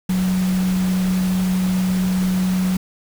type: tone in noise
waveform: sine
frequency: 185 Hz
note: F#3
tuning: in tune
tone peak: -16 dBFS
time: 0.09-2.77 s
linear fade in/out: 5 ms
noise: pink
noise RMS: -31 dBFS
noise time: 0.09-2.77 s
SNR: +12 dB
effects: none